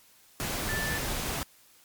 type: tone in noise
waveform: sine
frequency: 1760 Hz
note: A6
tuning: in tune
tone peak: -32 dBFS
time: 0.69-0.98 s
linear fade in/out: 0 ms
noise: pink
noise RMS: -32 dBFS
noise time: 0.4-1.43 s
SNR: -3 dB
effects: white hiss -59 dBFS RMS until 1.84 s + MP3 96 kbps